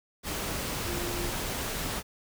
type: tone in noise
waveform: sine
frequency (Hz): 349.2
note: F4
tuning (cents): 0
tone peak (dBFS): -36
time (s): 0.85-1.33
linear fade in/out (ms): 50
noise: pink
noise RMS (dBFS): -33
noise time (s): 0.23-2.03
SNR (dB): -6
effects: none